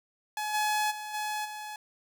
sawtooth tone with level steps, 848 Hz, G#5, 36 cents sharp, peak -27 / -22 / -33 / -27 / -34 dBFS, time 0.37-1.76 s, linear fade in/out 2 ms, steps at 0.53 / 0.9 / 1.13 / 1.44 s, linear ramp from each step 20 ms, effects none

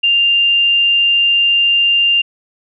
sine tone, 2794 Hz, F7, in tune, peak -9 dBFS, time 0.03-2.22 s, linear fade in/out 10 ms, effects none

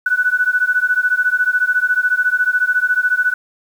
sine beating tone pair, 1480 / 1494 Hz, F#6 / F#6, 0 / +16 cents, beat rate 14 Hz, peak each -16 dBFS, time 0.06-3.34 s, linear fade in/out 5 ms, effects 7-bit

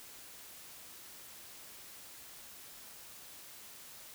silence, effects white hiss -52 dBFS RMS until 4.14 s

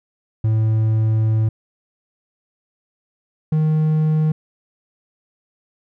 triangle tone pair in turn, 110 / 155.56 Hz, A2 / D#3, 0 / 0 cents, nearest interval tritone, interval 600 cents, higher second, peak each -12 dBFS, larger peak neither, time 0.44-1.49 / 3.52-4.32 s, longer first, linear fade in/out 5 ms, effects none

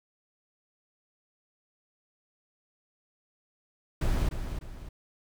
brown noise with echo, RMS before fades -26 dBFS, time 4.01-4.29 s, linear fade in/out 5 ms, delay 300 ms, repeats 2, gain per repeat -8 dB, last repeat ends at 4.89 s, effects none

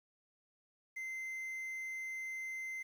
triangle tone with quantisation, 2073 Hz, C7, 17 cents flat, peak -38 dBFS, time 0.96-2.83 s, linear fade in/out 10 ms, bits 11, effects none

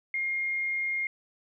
sine tone, 2130 Hz, C7, 30 cents sharp, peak -27 dBFS, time 0.14-1.07 s, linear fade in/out 2 ms, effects none

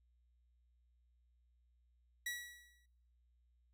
sawtooth tone with exponential decay, 1934 Hz, B6, 37 cents flat, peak -34 dBFS, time 2.26-2.86 s, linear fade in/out 5 ms, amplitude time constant 130 ms, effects noise-tail reverb RT60 1.0 s tail -26 dB re dry + added 60 Hz sine -70 dBFS peak until 3.73 s

